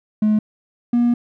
triangle tone pair in turn, 213.4 / 239.5 Hz, G#3 / A#3, +47 / +47 cents, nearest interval major second, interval 200 cents, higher second, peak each -10 dBFS, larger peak neither, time 0.22-0.39 / 0.93-1.14 s, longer second, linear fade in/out 5 ms, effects tanh soft clip ceiling -8 dBFS

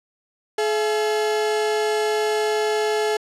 35% pulse tone pair together, 426.3 / 675.2 Hz, G#4 / E5, +45 / +41 cents, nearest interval minor sixth, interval 796 cents, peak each -18 / -27 dBFS, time 0.58-3.17 s, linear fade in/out 5 ms, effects low-pass 9000 Hz 12 dB/octave

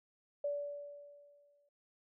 sine tone with exponential decay, 577 Hz, D5, 31 cents flat, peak -32 dBFS, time 0.44-1.69 s, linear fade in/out 5 ms, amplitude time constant 270 ms, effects none

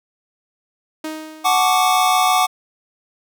sawtooth tone with exponential decay, 312.7 Hz, D#4, 9 cents sharp, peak -20 dBFS, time 1.04-2.01 s, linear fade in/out 5 ms, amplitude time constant 210 ms
square chord, D major seventh, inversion first, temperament equal with one note detuned, 740 / 865.4 / 1108.7 / 1174.7 Hz, F#5 / A5 / C#6 / D6, 0 / -29 / 0 / 0 cents, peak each -17 / -23 / -23 / -19 dBFS, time 1.44-2.47 s, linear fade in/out 20 ms
effects none

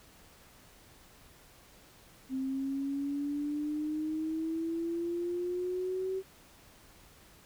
sine exponential sweep, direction up, 261.6 to 382.5 Hz, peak -31 dBFS, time 2.29-6.23 s, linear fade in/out 50 ms, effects pink hiss -58 dBFS RMS until 7.45 s

